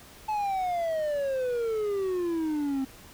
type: exponential sweep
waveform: triangle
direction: down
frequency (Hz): 870 to 262.5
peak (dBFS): -24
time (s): 0.28-2.85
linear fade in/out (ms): 10
effects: pink hiss -50 dBFS RMS until 3.13 s